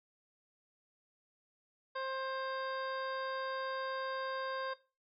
harmonic tone, 529 Hz, C5, 19 cents sharp, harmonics 1 / 2 / 3 / 4 / 5 / 6 / 7 / 9, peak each -40 / -40 / -44 / -56 / -59 / -58 / -52 / -55 dBFS, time 1.95-4.74 s, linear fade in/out 10 ms, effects noise-tail reverb RT60 0.3 s tail -17 dB re dry

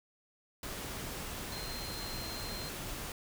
sine tone in noise, 4159 Hz, C8, 11 cents flat, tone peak -44 dBFS, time 1.52-2.69 s, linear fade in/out 2 ms, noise pink, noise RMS -41 dBFS, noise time 0.63-3.12 s, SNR -6 dB, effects none

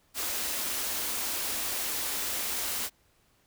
white band-stop noise, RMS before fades -32 dBFS, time 0.14-2.9 s, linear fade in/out 50 ms, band 100 to 200 Hz, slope 96 dB/octave, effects pink hiss -67 dBFS RMS until 3.46 s

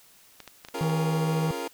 clicks, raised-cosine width 0.2 ms, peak -24 dBFS, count 7, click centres 0.403 / 0.477 / 0.649 / 0.686 / 0.788 / 0.831 / 0.897 s
25% pulse chord, Bb minor seventh, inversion first, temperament equal, 277.2 / 349.2 / 415.3 / 466.2 Hz, Db4 / F4 / Ab4 / Bb4, 0 / 0 / 0 / 0 cents, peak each -34 / -33 / -36 / -30 dBFS, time 0.74-1.68 s, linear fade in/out 5 ms
harmonic tone, 160 Hz, D#3, 49 cents sharp, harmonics 1 / 3 / 5 / 7, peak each -24 / -34 / -38 / -41 dBFS, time 0.81-1.51 s, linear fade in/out 0 ms
effects white hiss -56 dBFS RMS until 1.73 s

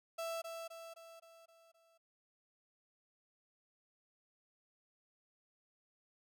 35% pulse tone with echo, 662 Hz, E5, 7 cents sharp, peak -37 dBFS, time 0.18-0.42 s, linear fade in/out 10 ms, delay 260 ms, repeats 6, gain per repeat -5 dB, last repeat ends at 1.98 s, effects none

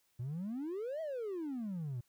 triangle exponential two-way sweep, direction up then down, 115.2 to 659.3 to 115.2 Hz, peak -34 dBFS, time 0.19-2.01 s, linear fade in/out 10 ms, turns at 1.01 s, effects tanh soft clip ceiling -32 dBFS + white hiss -75 dBFS RMS until 2.08 s

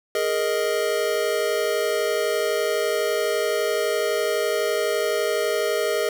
square chord, Ab suspended second, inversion none, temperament just, 415.3 / 467.2 / 623 Hz, Ab4 / Bb4 / Eb5, 0 / +4 / +2 cents, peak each -26 dBFS, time 0.15-6.09 s, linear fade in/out 2 ms, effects none

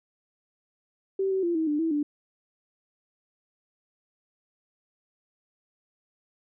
sine tone with pitch steps, 386.5 / 381.1 / 343.1 / 320 / 296.7 / 325.9 / 293.9 Hz, G4 / G4 / F4 / D#4 / D4 / E4 / D4, -24 / -49 / -31 / +49 / +18 / -20 / +1 cents, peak -23 dBFS, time 1.19-2.03 s, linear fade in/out 5 ms, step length 120 ms, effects none

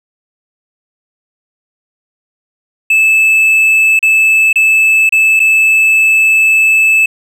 triangle tone with dropouts, 2619 Hz, E7, 12 cents flat, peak -4 dBFS, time 2.9-7.06 s, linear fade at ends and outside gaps 5 ms, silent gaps 3.992-4.027 / 4.529-4.557 / 5.093-5.123 / 5.395-5.4 s, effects none

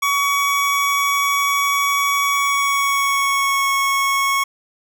25% pulse tone with pitch glide, 1128 to 1101.6 Hz, C#6 to C#6, +30 to -11 cents, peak -12 dBFS, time 0.02-4.44 s, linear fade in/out 10 ms, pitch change -41 cents, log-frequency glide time 2.25-3.7 s, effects none

